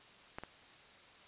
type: clicks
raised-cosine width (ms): 0.5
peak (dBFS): -26 / -29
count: 2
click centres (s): 0.385 / 0.436
effects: white hiss -58 dBFS RMS until 1.27 s + resampled to 8000 Hz